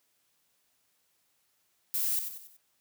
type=noise with echo; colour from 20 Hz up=violet; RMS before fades=-30 dBFS; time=1.94-2.19 s; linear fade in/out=0 ms; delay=94 ms; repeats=4; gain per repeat=-7 dB; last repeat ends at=2.566 s; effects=white hiss -73 dBFS RMS until 2.8 s + high-pass 60 Hz 12 dB/octave